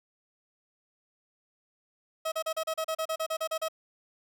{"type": "tone bursts", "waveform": "30% pulse", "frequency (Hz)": 640, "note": "D#5", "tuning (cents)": 49, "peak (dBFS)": -26, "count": 14, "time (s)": [2.25, 3.685], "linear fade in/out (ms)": 10, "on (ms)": 70, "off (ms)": 35, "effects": []}